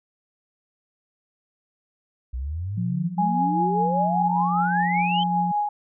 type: exponential sweep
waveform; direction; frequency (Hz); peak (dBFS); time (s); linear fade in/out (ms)
sine; up; 59.3 to 3174; -26; 2.33-5.24; 10
type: tone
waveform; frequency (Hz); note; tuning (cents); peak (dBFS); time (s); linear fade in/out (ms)
sine; 177.1; F3; +24; -24; 2.77-5.52; 10
type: tone with tremolo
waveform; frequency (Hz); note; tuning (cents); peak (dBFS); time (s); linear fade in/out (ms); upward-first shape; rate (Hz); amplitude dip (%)
sine; 830.6; G#5; 0; -19; 3.18-5.69; 5; triangle; 5.1; 45
effects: none